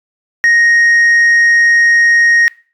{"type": "tone", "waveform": "sine", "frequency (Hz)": 1869, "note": "A#6", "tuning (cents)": 4, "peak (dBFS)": -3, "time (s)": [0.44, 2.48], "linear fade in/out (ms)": 0, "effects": ["noise-tail reverb RT60 0.4 s tail -24 dB re dry", "tanh soft clip ceiling -5 dBFS"]}